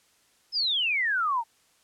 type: exponential sweep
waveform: sine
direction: down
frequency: 5274 to 880 Hz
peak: -23 dBFS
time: 0.52-1.44 s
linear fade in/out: 50 ms
effects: white hiss -64 dBFS RMS until 1.83 s + low-pass 10000 Hz 12 dB/octave